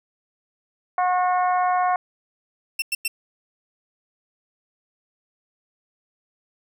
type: harmonic tone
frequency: 363.1 Hz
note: F#4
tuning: 33 cents flat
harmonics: 2 / 3 / 4 / 5 / 6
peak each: -19 / -24 / -32 / -36 / -38 dBFS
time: 0.98-1.96 s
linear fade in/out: 2 ms
type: tone bursts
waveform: sawtooth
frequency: 2700 Hz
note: E7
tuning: 41 cents sharp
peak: -18 dBFS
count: 3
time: 2.79-3.079 s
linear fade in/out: 5 ms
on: 31 ms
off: 98 ms
effects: none